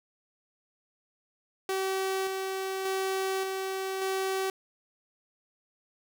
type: tone with tremolo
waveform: sawtooth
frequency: 382.6 Hz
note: G4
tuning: 42 cents flat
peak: -24 dBFS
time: 1.69-4.5 s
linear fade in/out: 2 ms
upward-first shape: square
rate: 0.86 Hz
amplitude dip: 30%
effects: 9-bit